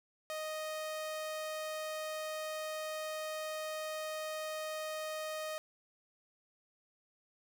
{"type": "tone", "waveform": "sawtooth", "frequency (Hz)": 622.3, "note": "D#5", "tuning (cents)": 0, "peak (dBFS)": -34, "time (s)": [0.3, 5.58], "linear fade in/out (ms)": 0, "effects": []}